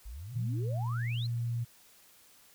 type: exponential sweep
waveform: sine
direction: up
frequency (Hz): 46.25 to 4351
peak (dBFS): -40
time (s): 0.05-1.27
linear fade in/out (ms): 10
type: tone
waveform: sine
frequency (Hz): 118.1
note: A#2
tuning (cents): +23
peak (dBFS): -30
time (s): 0.34-1.65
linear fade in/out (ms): 20
effects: white hiss -60 dBFS RMS until 2.54 s